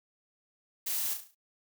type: noise with echo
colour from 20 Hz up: blue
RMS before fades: -33 dBFS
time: 0.86-1.14 s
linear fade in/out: 10 ms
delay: 35 ms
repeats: 6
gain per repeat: -6 dB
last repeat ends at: 1.35 s
effects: noise-tail reverb RT60 0.1 s tail -26 dB re dry